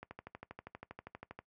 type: click train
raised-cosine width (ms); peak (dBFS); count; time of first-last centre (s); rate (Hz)
0.5; -30; 18; 0.03-1.39; 12.5
effects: noise-tail reverb RT60 0.1 s tail -19 dB re dry + high-pass 60 Hz 12 dB/octave